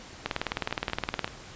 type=two click trains; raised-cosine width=0.3 ms; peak=-19 / -11 dBFS; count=5 / 20; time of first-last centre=0.52-1.278 / 0.26-1.244 s; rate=5.28 / 19.3 Hz; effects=pink hiss -46 dBFS RMS until 1.55 s + resampled to 16000 Hz